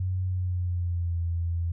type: tone with pitch glide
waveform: sine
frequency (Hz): 92.5 to 84.82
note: F#2 to E2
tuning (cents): 0 to +50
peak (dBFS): -25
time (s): 0-1.72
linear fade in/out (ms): 5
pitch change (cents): -150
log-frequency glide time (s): 0.26-1.19
effects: none